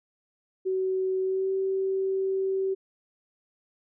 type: tone with pitch glide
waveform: sine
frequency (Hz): 376.7 to 383.9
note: F#4 to G4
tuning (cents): +31 to -36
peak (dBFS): -24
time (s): 0.65-2.75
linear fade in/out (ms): 20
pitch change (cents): +33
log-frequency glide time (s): 1.21-1.51
effects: none